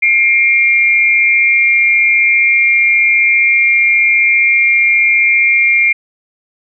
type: tone pair together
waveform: sine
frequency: 2133 / 2368 Hz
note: C7 / D7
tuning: +33 / +14 cents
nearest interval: major second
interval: 181 cents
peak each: -10 dBFS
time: 0.02-5.93 s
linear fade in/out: 10 ms
effects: none